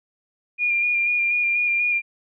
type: tone with vibrato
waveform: sine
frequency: 2414 Hz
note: D7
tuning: 47 cents sharp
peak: -18 dBFS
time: 0.58-2.02 s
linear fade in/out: 50 ms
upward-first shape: square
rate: 4.1 Hz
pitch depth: 18 cents each way
effects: none